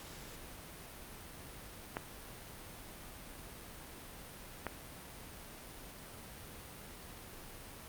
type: clicks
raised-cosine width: 0.5 ms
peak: -21 dBFS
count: 2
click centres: 1.969 / 4.667 s
effects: pink hiss -50 dBFS RMS until 7.88 s + Opus 48 kbps